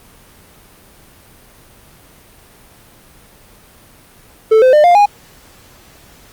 triangle tone with pitch steps, 440 / 514.3 / 601.1 / 702.5 / 821.1 Hz, A4 / C5 / D5 / F5 / G#5, 0 / -30 / +40 / +10 / -20 cents, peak -3 dBFS, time 4.51-5.06 s, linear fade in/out 10 ms, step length 110 ms, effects pink hiss -44 dBFS RMS until 6.32 s + Opus 32 kbps

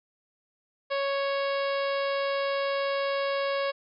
harmonic tone with a mistuned harmonic, 554.4 Hz, C#5, in tune, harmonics 1 / 2 / 3 / 4 / 5 / 6 / 7 / 8 / 9, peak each -27 / -33 / -37 / -39 / -41 / -43 / -44 / -45 / -46 dBFS, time 0.9-3.72 s, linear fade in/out 20 ms, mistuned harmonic 6, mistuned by -15 cents, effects none

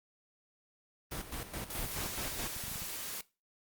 pink noise with tremolo, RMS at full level -39 dBFS, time 1.11-2.48 s, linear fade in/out 10 ms, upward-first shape square, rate 4.7 Hz, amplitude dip 65%
clicks, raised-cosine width 5 ms, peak -34 dBFS, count 12, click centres 1.601 / 1.791 / 1.861 / 2.006 / 2.06 / 2.442 / 2.565 / 2.639 / 2.682 / 2.716 / 2.758 / 2.82 s
white noise, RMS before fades -41 dBFS, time 1.7-3.21 s, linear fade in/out 2 ms
effects noise-tail reverb RT60 0.3 s tail -21 dB re dry + Opus 32 kbps

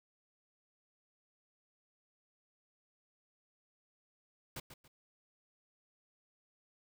pink noise with echo, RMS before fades -43 dBFS, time 4.56-4.6 s, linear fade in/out 5 ms, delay 140 ms, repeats 2, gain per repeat -10 dB, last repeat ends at 4.88 s, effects none

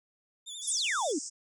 25% pulse tone with vibrato, 3520 Hz, A7, in tune, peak -35 dBFS, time 0.46-1.13 s, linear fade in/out 20 ms, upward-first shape triangle, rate 12 Hz, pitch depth 85 cents each way
white band-pass noise, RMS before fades -40 dBFS, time 0.61-1.3 s, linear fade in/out 20 ms, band 5200 to 8400 Hz, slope 96 dB/octave
sine exponential sweep, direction down, 11050 to 261.6 Hz, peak -28 dBFS, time 0.67-1.19 s, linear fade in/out 10 ms
effects none

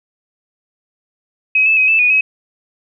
sine tone with pitch steps, 2540 / 2620 / 2529 / 2633 / 2466 / 2550 Hz, D#7 / E7 / D#7 / E7 / D#7 / D#7, +35 / -11 / +28 / -3 / -16 / +42 cents, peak -9 dBFS, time 1.55-2.21 s, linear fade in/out 5 ms, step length 110 ms, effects none

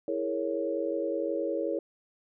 sine chord, A# half-diminished seventh, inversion second, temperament equal, 329.6 / 415.3 / 466.2 / 554.4 Hz, E4 / G#4 / A#4 / C#5, 0 / 0 / 0 / 0 cents, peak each -33 / -35 / -34 / -32 dBFS, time 0.08-1.79 s, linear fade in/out 2 ms, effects none

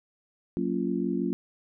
sine chord, Gb major seventh, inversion none, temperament just, 185 / 231.2 / 277.5 / 346.9 Hz, Gb3 / Bb3 / Db4 / F4, 0 / -14 / +2 / -12 cents, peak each -31 dBFS, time 0.57-1.33 s, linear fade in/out 0 ms, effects none

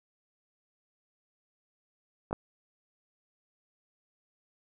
clicks, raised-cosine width 1 ms, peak -28 / -13 dBFS, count 2, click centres 2.31 / 2.329 s, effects none

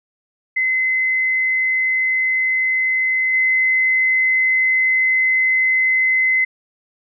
sine tone with level steps, 2047 Hz, C7, 38 cents flat, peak -15 / -13 dBFS, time 0.56-6.45 s, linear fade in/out 10 ms, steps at 3.33 s, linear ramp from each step 10 ms, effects none

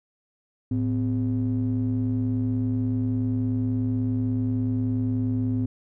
triangle ring-modulated tone, 73.42 Hz, D2, in tune, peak -17 dBFS, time 0.71-5.66 s, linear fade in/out 5 ms, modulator 182 Hz, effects none

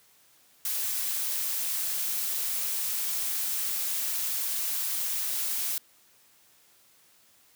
blue noise, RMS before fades -30 dBFS, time 0.65-5.78 s, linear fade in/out 2 ms, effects white hiss -61 dBFS RMS until 7.55 s + high-pass 60 Hz 12 dB/octave

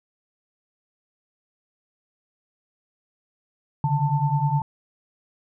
sine tone cluster, 138.9 / 148.7 / 888 Hz, C#3 / D3 / A5, +4 / +22 / +16 cents, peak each -23 / -23 / -25 dBFS, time 3.84-4.62 s, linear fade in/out 2 ms, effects none

